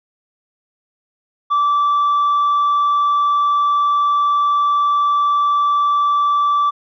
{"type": "tone with tanh clipping", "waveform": "sine", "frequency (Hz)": 1162, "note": "D6", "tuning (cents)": -19, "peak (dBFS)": -13, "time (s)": [1.5, 6.71], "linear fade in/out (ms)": 20, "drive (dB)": 1, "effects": []}